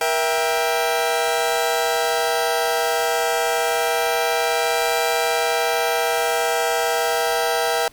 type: chord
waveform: sawtooth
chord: E diminished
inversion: second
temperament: just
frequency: 474.7 / 659.3 / 791.1 Hz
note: Bb4 / E5 / G5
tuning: +31 / 0 / +16 cents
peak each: -19 dBFS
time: 0.01-7.88 s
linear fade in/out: 2 ms
effects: pink hiss -50 dBFS RMS until 7.92 s